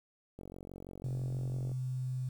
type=click train; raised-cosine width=2 ms; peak=-33 dBFS; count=62; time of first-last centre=0.39-1.716 s; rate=46 Hz
type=tone; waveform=sine; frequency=128.2 Hz; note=C3; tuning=35 cents flat; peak=-33 dBFS; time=1.04-2.29 s; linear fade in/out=5 ms
effects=10-bit